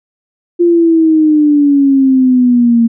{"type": "exponential sweep", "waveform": "sine", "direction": "down", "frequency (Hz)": [349.2, 228.9], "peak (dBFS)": -5, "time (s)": [0.59, 2.88], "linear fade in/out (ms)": 20, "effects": []}